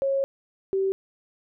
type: tone pair in turn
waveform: sine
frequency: 546 / 386.1 Hz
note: C#5 / G4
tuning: -26 / -26 cents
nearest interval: tritone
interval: 600 cents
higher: first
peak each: -21 dBFS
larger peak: neither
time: 0.02-0.24 / 0.73-0.92 s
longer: first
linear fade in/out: 0 ms
effects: none